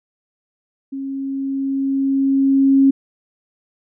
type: tone with level ramp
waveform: sine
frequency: 271.8 Hz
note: C#4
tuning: 34 cents flat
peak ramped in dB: -24 to -8 dBFS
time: 0.92-2.91 s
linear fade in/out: 10 ms
effects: none